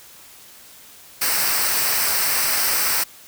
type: noise with comb filter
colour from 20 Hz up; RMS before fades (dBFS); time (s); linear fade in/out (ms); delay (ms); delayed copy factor
white; -20; 1.21-3.04; 10; 0.29; -0.6
effects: white hiss -45 dBFS RMS until 3.27 s